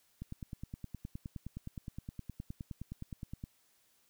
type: click train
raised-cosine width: 5 ms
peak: -29 dBFS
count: 32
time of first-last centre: 0.22-3.439 s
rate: 9.63 Hz
effects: white hiss -71 dBFS RMS until 4.09 s